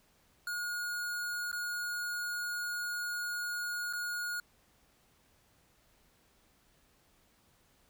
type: tone with dropouts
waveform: square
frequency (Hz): 1439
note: F#6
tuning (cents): -49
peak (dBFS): -35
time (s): 0.47-4.4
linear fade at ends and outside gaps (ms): 2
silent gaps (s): 1.516-1.528 / 3.928-3.933
effects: pink hiss -68 dBFS RMS until 7.89 s